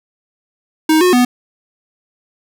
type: tone with pitch steps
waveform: square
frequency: 314.4 / 362.4 / 247.1 Hz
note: D#4 / F#4 / B3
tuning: +18 / -36 / +1 cents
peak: -9 dBFS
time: 0.89-1.25 s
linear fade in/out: 5 ms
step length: 120 ms
effects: none